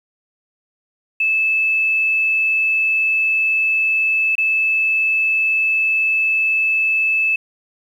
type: tone with dropouts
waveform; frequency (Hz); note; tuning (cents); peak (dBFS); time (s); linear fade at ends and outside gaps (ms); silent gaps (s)
sine; 2618; E7; -13; -14; 1.2-7.36; 5; 4.354-4.38
effects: 8-bit